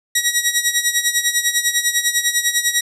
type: tone with tremolo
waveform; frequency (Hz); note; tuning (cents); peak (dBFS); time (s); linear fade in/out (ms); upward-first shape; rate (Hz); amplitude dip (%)
10% pulse; 1912; A#6; +43; -3; 0.15-2.81; 5; sine; 10; 75
effects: low-pass 12000 Hz 12 dB/octave